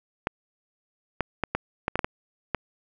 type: clicks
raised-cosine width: 0.5 ms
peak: -9 dBFS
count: 9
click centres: 0.271 / 1.207 / 1.437 / 1.55 / 1.881 / 1.956 / 1.992 / 2.045 / 2.547 s
effects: none